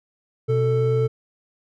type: tone pair together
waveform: triangle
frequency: 124.4 / 442.6 Hz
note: B2 / A4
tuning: +13 / +10 cents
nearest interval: octave + minor seventh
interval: 2197 cents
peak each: -18 dBFS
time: 0.48-1.08 s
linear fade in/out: 20 ms
effects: none